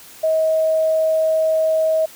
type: tone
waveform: sine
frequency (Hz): 636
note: D#5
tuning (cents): +38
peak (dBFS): -14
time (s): 0.23-2.06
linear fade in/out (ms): 10
effects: white hiss -42 dBFS RMS until 2.15 s